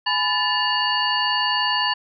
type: tone cluster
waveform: sine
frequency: 839 / 998 / 1752 / 2850 / 4495 Hz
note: G#5 / B5 / A6 / F7 / C#8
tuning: +17 / +18 / -8 / +34 / +23 cents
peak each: -28 / -24 / -25 / -24 / -25 dBFS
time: 0.06-1.94 s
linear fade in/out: 10 ms
effects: none